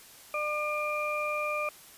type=harmonic tone; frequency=600 Hz; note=D5; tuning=37 cents sharp; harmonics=1 / 2 / 4; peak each=-33 / -33 / -33 dBFS; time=0.34-1.69 s; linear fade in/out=2 ms; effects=white hiss -52 dBFS RMS until 1.97 s + resampled to 32000 Hz